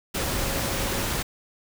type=tone in noise; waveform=sine; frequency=548 Hz; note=C#5; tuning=20 cents flat; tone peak=-37 dBFS; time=0.17-1.06 s; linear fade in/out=10 ms; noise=pink; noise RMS=-27 dBFS; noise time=0.14-1.23 s; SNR=-13 dB; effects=none